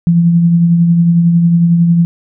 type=tone with tremolo; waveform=sine; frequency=170 Hz; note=F3; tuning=46 cents flat; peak=-4 dBFS; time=0.07-2.05 s; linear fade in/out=0 ms; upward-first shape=triangle; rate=11 Hz; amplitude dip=40%; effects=none